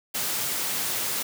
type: high-pass noise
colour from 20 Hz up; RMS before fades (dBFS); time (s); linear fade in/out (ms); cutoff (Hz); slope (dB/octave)
white; -28; 0.14-1.23; 10; 100; 96
effects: none